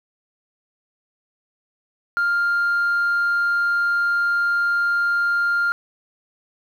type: tone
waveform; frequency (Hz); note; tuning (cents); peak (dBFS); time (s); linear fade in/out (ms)
sine; 1400; F6; +4; -15; 2.17-5.72; 0
effects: tanh soft clip ceiling -15 dBFS + 8-bit